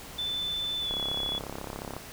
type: tone with pitch glide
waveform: sine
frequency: 3520 to 3398 Hz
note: A7 to G#7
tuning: 0 to +39 cents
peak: -29 dBFS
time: 0.18-1.39 s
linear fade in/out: 10 ms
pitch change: -61 cents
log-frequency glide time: 0.8-0.93 s
type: click train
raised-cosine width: 1 ms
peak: -22 dBFS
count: 37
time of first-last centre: 0.91-1.966 s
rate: 34.1 Hz
effects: pink hiss -44 dBFS RMS until 2.12 s